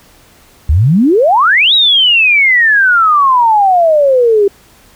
sine exponential two-way sweep, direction up then down, 67.5 to 3904 to 391.2 Hz, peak -5 dBFS, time 0.69-4.48 s, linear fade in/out 5 ms, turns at 1.74 s, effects pink hiss -44 dBFS RMS until 4.95 s

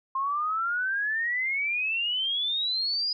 sine exponential sweep, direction up, 1056 to 4978 Hz, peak -25 dBFS, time 0.15-3.13 s, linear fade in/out 5 ms, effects none

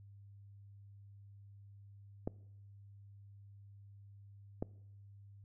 clicks, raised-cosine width 2 ms, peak -23 dBFS, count 2, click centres 2.275 / 4.625 s, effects noise-tail reverb RT60 0.8 s tail -22 dB re dry + added 100 Hz sine -54 dBFS peak until 5.44 s

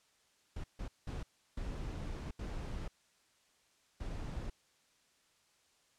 brown noise bursts at uneven times, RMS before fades -41 dBFS, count 6, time 0.56-0.64 / 0.79-0.88 / 1.07-1.23 / 1.57-2.31 / 2.39-2.88 / 4-4.5 s, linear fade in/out 5 ms, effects white hiss -71 dBFS RMS until 5.98 s + low-pass 8000 Hz 12 dB/octave

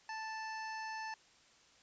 25% pulse tone, 880 Hz, A5, in tune, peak -37 dBFS, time 0.09-1.14 s, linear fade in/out 2 ms, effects white hiss -65 dBFS RMS until 1.82 s + resampled to 16000 Hz

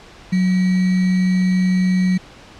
sine tone with sample-and-hold, 184.3 Hz, F#3, 7 cents flat, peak -13 dBFS, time 0.32-2.18 s, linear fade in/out 10 ms, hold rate 2100 Hz, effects pink hiss -42 dBFS RMS until 2.59 s + low-pass 5000 Hz 12 dB/octave

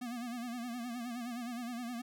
square tone with vibrato, 240.1 Hz, B3, 49 cents flat, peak -39 dBFS, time 0.01-2.02 s, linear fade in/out 10 ms, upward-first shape sine, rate 9.6 Hz, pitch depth 80 cents each way, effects none

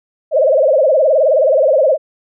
sine tone with vibrato, 576 Hz, D5, 34 cents flat, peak -8 dBFS, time 0.31-1.98 s, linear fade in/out 50 ms, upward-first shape sine, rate 19 Hz, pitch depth 200 cents each way, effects none

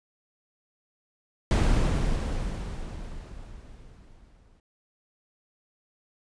brown noise with exponential decay, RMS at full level -18 dBFS, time 1.51-4.6 s, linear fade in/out 1 ms, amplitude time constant 670 ms, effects resampled to 22050 Hz

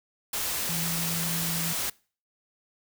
sine tone in noise, 166.8 Hz, E3, 21 cents sharp, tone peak -32 dBFS, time 0.69-1.73 s, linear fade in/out 5 ms, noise white, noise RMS -30 dBFS, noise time 0.33-1.9 s, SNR -5 dB, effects noise-tail reverb RT60 0.4 s tail -24 dB re dry

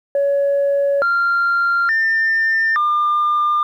sine tone with pitch steps, 562 / 1387 / 1798 / 1201 Hz, C#5 / F6 / A6 / D6, +24 / -12 / +37 / +38 cents, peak -12 dBFS, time 0.15-3.63 s, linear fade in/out 2 ms, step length 870 ms, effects tanh soft clip ceiling -11 dBFS + 9-bit

